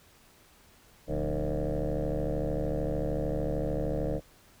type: tone with frequency modulation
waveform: sine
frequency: 234.5 Hz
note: A#3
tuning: 11 cents sharp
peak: -26 dBFS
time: 1.07-4.21 s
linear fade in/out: 50 ms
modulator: 73.3 Hz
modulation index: 5.2
effects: tanh soft clip ceiling -24 dBFS + pink hiss -59 dBFS RMS until 4.6 s